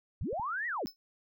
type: linear two-way sweep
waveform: sine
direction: up then down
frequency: 46.25 to 1975.5 to 164.6 Hz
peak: -32 dBFS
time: 0.21-0.86 s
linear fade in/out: 0 ms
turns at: 0.67 s
type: clicks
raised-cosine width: 5 ms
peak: -34 dBFS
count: 2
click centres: 0.329 / 0.397 s
type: tone with exponential decay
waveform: square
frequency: 5260 Hz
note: E8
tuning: 5 cents flat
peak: -36 dBFS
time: 0.87-0.96 s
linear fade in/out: 0 ms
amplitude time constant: 19 ms
effects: none